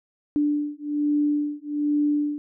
sine beating tone pair, 293.7 / 294.9 Hz, D4 / D4, 0 / +7 cents, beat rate 1.2 Hz, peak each -24 dBFS, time 0.36-2.38 s, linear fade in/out 0 ms, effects none

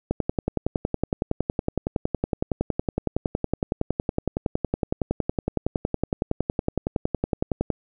click train, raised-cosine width 2 ms, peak -9 dBFS, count 83, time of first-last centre 0.11-7.703 s, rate 10.8 Hz, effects none

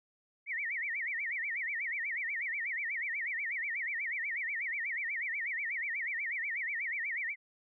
sine tone with vibrato, 2056 Hz, C7, 31 cents flat, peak -33 dBFS, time 0.46-7.36 s, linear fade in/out 50 ms, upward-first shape sine, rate 8.2 Hz, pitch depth 230 cents each way, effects none

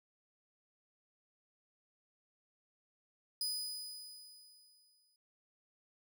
sawtooth tone with exponential decay, 4978 Hz, D#8, in tune, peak -31 dBFS, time 3.41-5.16 s, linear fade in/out 2 ms, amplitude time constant 380 ms, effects none

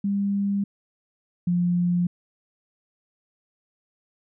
sine tone pair in turn, 200 / 175.98 Hz, G3 / F3, +35 / +13 cents, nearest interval major second, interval 222 cents, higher first, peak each -21 / -19 dBFS, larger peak second, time 0.04-0.64 / 1.47-2.07 s, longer neither, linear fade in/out 5 ms, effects none

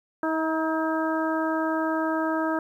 harmonic tone with a mistuned harmonic, 319.4 Hz, D#4, 45 cents sharp, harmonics 1 / 2 / 3 / 4 / 5, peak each -26 / -29 / -31 / -32 / -33 dBFS, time 0.23-2.59 s, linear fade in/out 2 ms, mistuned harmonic 3, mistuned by -18 cents, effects 10-bit

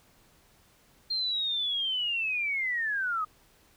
sine linear sweep, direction down, 4213 to 1226 Hz, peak -27 dBFS, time 1.1-3.25 s, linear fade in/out 10 ms, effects pink hiss -62 dBFS RMS until 3.76 s

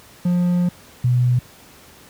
triangle / sine tone pair in turn, 177 / 123.78 Hz, F3 / B2, +23 / +4 cents, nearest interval tritone, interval 619 cents, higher first, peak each -13 dBFS, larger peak neither, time 0.25-0.69 / 1.04-1.39 s, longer first, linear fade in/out 5 ms, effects pink hiss -46 dBFS RMS until 2.09 s + high-pass 60 Hz 12 dB/octave

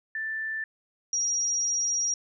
sine tone pair in turn, 1767 / 5695 Hz, A6 / F8, +7 / +33 cents, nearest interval octave + minor sixth, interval 2026 cents, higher second, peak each -29 / -24 dBFS, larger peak second, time 0.15-0.64 / 1.13-2.14 s, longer second, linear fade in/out 2 ms, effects none

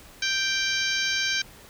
harmonic tone, 784 Hz, G5, in tune, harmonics 2 / 3 / 4 / 5 / 6 / 7 / 8, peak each -28 / -30 / -31 / -32 / -33 / -33 / -34 dBFS, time 0.22-1.42 s, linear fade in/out 5 ms, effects pink hiss -49 dBFS RMS until 1.69 s

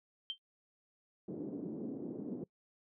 sine tone with exponential decay, 3136 Hz, G7, in tune, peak -32 dBFS, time 0.3-0.38 s, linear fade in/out 0 ms, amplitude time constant 17 ms
white band-pass noise, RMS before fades -42 dBFS, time 1.28-2.44 s, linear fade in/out 5 ms, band 190 to 340 Hz, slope 24 dB/octave
effects noise-tail reverb RT60 0.1 s tail -24 dB re dry

